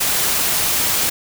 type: noise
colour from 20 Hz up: white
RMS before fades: -18 dBFS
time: 0-1.1 s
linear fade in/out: 10 ms
effects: none